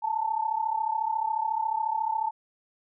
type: tone pair together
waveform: sine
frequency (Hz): 868 / 902.1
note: A5 / A5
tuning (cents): -24 / +43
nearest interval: minor second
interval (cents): 67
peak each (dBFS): -28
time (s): 0.02-2.31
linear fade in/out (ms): 20
effects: none